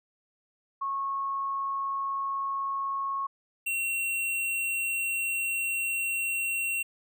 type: tone pair in turn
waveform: sine / square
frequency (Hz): 1096 / 2731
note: C#6 / F7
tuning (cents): -20 / -39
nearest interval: octave + major third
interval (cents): 1581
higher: second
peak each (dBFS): -28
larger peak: neither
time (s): 0.81-3.27 / 3.66-6.83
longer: second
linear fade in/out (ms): 10
effects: none